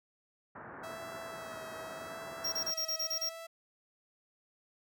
white low-pass noise, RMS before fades -47 dBFS, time 0.55-2.71 s, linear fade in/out 5 ms, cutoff 1700 Hz, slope 48 dB/octave
sawtooth tone with vibrato, 653 Hz, E5, 17 cents flat, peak -40 dBFS, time 0.83-3.47 s, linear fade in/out 10 ms, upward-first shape sine, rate 0.83 Hz, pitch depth 25 cents each way
square tone bursts, 5588 Hz, F8, in tune, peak -32 dBFS, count 8, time 2.44-3.294 s, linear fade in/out 10 ms, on 84 ms, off 26 ms
effects high-pass 100 Hz 12 dB/octave

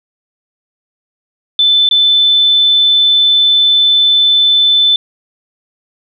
sine tone with dropouts, 3520 Hz, A7, in tune, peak -6 dBFS, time 1.59-4.96 s, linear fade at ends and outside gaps 2 ms, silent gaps 1.89-1.911 s, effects none

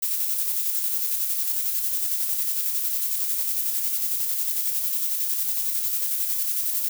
violet noise with tremolo, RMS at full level -24 dBFS, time 0.02-6.89 s, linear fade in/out 10 ms, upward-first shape square, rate 11 Hz, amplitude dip 30%, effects none

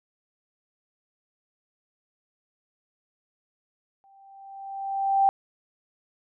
sine tone with exponential growth, 784 Hz, G5, in tune, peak -15 dBFS, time 4.04-5.29 s, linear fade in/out 0 ms, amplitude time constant 270 ms, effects none

